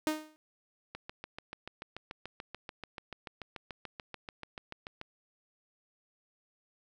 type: tone with exponential decay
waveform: sawtooth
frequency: 308.9 Hz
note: D#4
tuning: 12 cents flat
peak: -22 dBFS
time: 0.07-0.36 s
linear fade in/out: 0 ms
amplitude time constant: 62 ms
type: click train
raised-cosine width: 0.3 ms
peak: -25 dBFS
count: 29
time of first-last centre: 0.95-5.014 s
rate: 6.89 Hz
effects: none